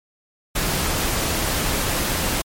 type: noise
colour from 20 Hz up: pink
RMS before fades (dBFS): -22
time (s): 0.55-2.42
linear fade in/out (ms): 10
effects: MP3 64 kbps